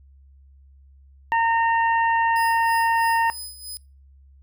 harmonic tone, 917 Hz, A#5, 29 cents flat, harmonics 1 / 2 / 3, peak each -18 / -24 / -33 dBFS, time 1.32-3.3 s, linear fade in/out 0 ms
10% pulse tone with tremolo, 5020 Hz, D#8, 15 cents sharp, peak -26 dBFS, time 2.36-3.77 s, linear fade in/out 0 ms, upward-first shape sine, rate 3.1 Hz, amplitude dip 70%
effects noise-tail reverb RT60 0.3 s tail -21 dB re dry + added 68 Hz sine -48 dBFS peak until 4.42 s

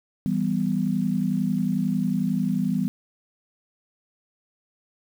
sine chord, E minor, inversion none, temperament equal, 164.81 / 196 / 246.9 Hz, E3 / G3 / B3, 0 / 0 / 0 cents, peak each -27 / -24 / -26 dBFS, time 0.26-2.88 s, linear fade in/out 0 ms, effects 8-bit

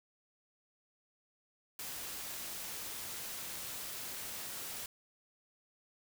white noise, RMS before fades -43 dBFS, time 1.79-4.86 s, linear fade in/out 2 ms, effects none

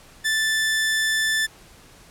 sawtooth tone, 1760 Hz, A6, in tune, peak -16 dBFS, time 0.24-1.47 s, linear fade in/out 20 ms, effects pink hiss -49 dBFS RMS until 2.1 s + low-pass 12000 Hz 12 dB/octave

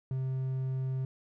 triangle tone, 131.3 Hz, C3, 6 cents sharp, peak -28 dBFS, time 0.11-1.05 s, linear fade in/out 2 ms, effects none

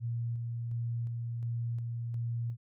sine tone with tremolo, 117.5 Hz, A#2, 14 cents sharp, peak -31 dBFS, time 0-2.57 s, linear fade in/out 50 ms, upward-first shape square, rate 1.4 Hz, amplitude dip 25%, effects none

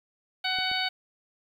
harmonic tone, 748 Hz, F#5, 19 cents sharp, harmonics 1 / 2 / 3 / 4 / 5 / 6, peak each -33 / -33 / -33 / -33 / -33 / -33 dBFS, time 0.44-0.89 s, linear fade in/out 10 ms
clicks, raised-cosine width 2 ms, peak -31 dBFS, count 2, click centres 0.587 / 0.715 s
effects 9-bit

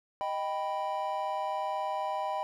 triangle chord, Eb augmented, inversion none, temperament equal, 622.3 / 784 / 987.8 Hz, Eb5 / G5 / B5, 0 / 0 / 0 cents, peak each -34 / -32 / -33 dBFS, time 0.21-2.43 s, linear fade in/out 0 ms, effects none

